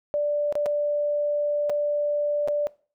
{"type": "tone with dropouts", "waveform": "sine", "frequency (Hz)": 587.3, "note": "D5", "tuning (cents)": 0, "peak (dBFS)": -21, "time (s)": [0.14, 2.67], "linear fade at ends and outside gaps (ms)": 0, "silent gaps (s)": [[0.525, 0.554], [0.659, 0.663], [1.696, 1.7], [2.476, 2.484]], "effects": ["noise-tail reverb RT60 0.4 s tail -21 dB re dry"]}